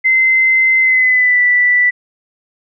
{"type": "tone with pitch glide", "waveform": "sine", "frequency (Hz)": [2065, 1971.7], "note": ["C7", "B6"], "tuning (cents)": [-23, -3], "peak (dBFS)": -8, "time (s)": [0.04, 1.91], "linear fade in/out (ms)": 20, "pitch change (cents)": -80, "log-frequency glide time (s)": [0.8, 1.41], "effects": []}